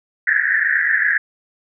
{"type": "band-pass noise", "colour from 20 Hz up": "pink", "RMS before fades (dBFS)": -17, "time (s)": [0.27, 1.18], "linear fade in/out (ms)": 5, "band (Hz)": [1600, 1900], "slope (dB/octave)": 96, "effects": []}